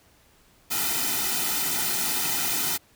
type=noise with comb filter; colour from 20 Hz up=white; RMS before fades=-26 dBFS; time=0.7-2.78 s; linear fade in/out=20 ms; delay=1.8 ms; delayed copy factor=-0.95; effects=pink hiss -59 dBFS RMS until 2.95 s